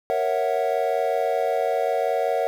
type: chord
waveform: triangle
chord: F# dominant seventh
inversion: first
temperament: equal with one note detuned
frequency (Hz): 466.2 / 551.5 / 659.3 / 740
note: A#4 / C#5 / E5 / F#5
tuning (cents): 0 / -9 / 0 / 0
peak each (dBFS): -24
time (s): 0.1-2.47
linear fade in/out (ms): 0
effects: 8-bit